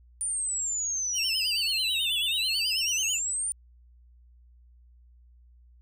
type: exponential two-way sweep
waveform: sine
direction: down then up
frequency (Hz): 9310 to 3357 to 9310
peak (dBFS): -27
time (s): 0.21-3.52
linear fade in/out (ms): 0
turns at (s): 2.2
type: tone with vibrato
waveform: square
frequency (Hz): 2845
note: F7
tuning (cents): +31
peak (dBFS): -29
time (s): 1.13-3.2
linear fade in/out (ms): 50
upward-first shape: sine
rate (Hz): 9.2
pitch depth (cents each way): 140
effects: added 60 Hz sine -53 dBFS peak until 5.81 s